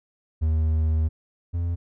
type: tone pair in turn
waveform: triangle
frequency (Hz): 78.9 / 85.66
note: D#2 / F2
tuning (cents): +25 / -33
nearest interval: minor second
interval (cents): 142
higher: second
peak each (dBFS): -17 / -21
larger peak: first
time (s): 0.41-1.09 / 1.53-1.76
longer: first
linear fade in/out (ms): 20
effects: none